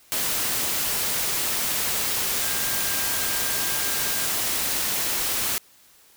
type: tone in noise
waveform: sine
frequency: 1600 Hz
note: G6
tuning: 35 cents sharp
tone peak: -36 dBFS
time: 2.42-4.25 s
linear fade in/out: 0 ms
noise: white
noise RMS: -25 dBFS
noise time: 0.12-5.58 s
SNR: -14 dB
effects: white hiss -55 dBFS RMS until 6.16 s